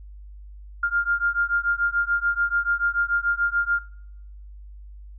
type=beating tone pair; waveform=sine; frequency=1400 / 1406.9 Hz; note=F6 / F6; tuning=+4 / +12 cents; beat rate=6.9 Hz; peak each=-24 / -23 dBFS; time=0.83-3.79 s; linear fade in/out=5 ms; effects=noise-tail reverb RT60 0.8 s tail -22 dB re dry + added 50 Hz sine -39 dBFS peak until 5.18 s